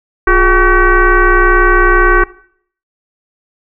sine tone with frequency modulation, 745 Hz, F#5, 12 cents sharp, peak -5 dBFS, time 0.27-2.24 s, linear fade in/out 5 ms, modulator 388 Hz, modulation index 2.6, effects noise-tail reverb RT60 0.6 s tail -20 dB re dry

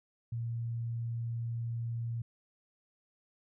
sine tone, 116.54 Hz, A#2, in tune, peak -33 dBFS, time 0.32-2.22 s, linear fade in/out 5 ms, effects none

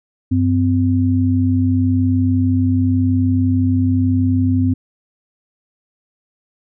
sine tone pair together, 96.38 / 257.3 Hz, G2 / C4, -29 / -29 cents, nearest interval octave + perfect fourth, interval 1700 cents, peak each -15 dBFS, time 0.31-4.74 s, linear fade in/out 10 ms, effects none

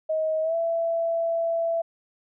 sine tone with pitch glide, 631 to 666.6 Hz, D#5 to E5, +24 to +19 cents, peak -22 dBFS, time 0.09-1.82 s, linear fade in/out 10 ms, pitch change +95 cents, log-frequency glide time 0.42-0.55 s, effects none

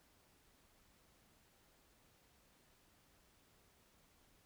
silence, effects pink hiss -71 dBFS RMS until 4.45 s

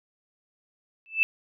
sine tone with exponential growth, 2637 Hz, E7, in tune, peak -14 dBFS, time 1.06-1.23 s, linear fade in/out 0 ms, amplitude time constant 35 ms, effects none

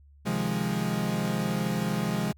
40% pulse chord, F minor seventh, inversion second, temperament equal, 130.81 / 155.56 / 174.61 / 207.7 Hz, C3 / Eb3 / F3 / Ab3, 0 / 0 / 0 / 0 cents, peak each -33 / -34 / -30 / -29 dBFS, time 0.25-2.33 s, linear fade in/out 20 ms, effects added 71 Hz sine -52 dBFS peak until 2.37 s

